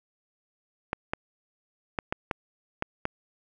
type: clicks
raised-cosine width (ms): 0.5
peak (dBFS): -12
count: 7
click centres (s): 0.931 / 1.135 / 1.988 / 2.125 / 2.312 / 2.824 / 3.054
effects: none